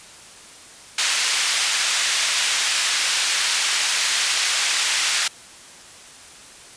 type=band-pass noise; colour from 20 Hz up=pink; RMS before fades=-21 dBFS; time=0.98-5.28 s; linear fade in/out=5 ms; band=2000 to 8600 Hz; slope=12 dB/octave; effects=white hiss -43 dBFS RMS until 6.76 s + resampled to 22050 Hz